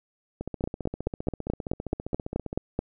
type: two click trains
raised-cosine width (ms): 2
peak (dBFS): -12 / -19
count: 11 / 33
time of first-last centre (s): 0.64-2.791 / 0.41-2.529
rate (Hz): 4.65 / 15.1
effects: none